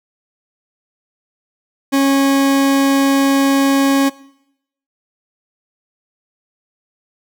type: tone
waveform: 40% pulse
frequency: 274.5 Hz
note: C#4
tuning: 17 cents flat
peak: -10 dBFS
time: 1.92-4.1 s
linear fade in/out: 20 ms
effects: noise-tail reverb RT60 0.8 s tail -21 dB re dry

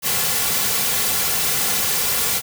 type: noise with comb filter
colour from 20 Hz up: white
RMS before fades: -20 dBFS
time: 0.02-2.42 s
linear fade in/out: 50 ms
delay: 3.2 ms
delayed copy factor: -0.65
effects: none

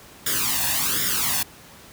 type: noise with flanger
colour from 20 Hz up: white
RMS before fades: -23 dBFS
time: 0.26-1.43 s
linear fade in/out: 5 ms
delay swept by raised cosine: 0.57 to 1.15 ms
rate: 1.3 Hz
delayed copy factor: +0.8
effects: pink hiss -46 dBFS RMS until 1.92 s + high-pass 60 Hz 12 dB/octave

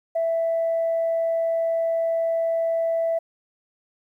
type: tone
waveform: sine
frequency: 661 Hz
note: E5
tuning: 5 cents sharp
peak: -19 dBFS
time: 0.15-3.19 s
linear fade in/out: 10 ms
effects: tanh soft clip ceiling -16 dBFS + 10-bit

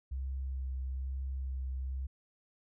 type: tone with vibrato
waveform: sine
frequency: 65.8 Hz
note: C2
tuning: 10 cents sharp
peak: -34 dBFS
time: 0.11-2.07 s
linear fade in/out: 10 ms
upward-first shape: sine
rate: 1.1 Hz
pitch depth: 17 cents each way
effects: none

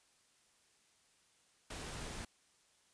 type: noise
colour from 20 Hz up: pink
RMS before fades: -45 dBFS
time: 1.7-2.25 s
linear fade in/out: 5 ms
effects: white hiss -71 dBFS RMS until 2.93 s + resampled to 22050 Hz

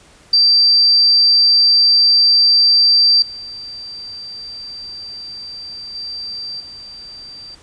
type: tone with level steps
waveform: sine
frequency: 4686 Hz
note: D8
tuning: 5 cents flat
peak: -8 / -28 / -24 / -32 dBFS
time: 0.33-7.55 s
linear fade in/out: 5 ms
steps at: 3.22 / 5.95 / 6.6 s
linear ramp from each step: 2 ms
effects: pink hiss -47 dBFS RMS until 7.62 s + resampled to 22050 Hz

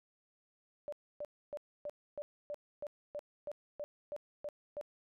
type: tone bursts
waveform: sine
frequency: 587.3 Hz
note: D5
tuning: in tune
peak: -38 dBFS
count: 13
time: 0.88-4.812 s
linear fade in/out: 0 ms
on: 44 ms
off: 280 ms
effects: none

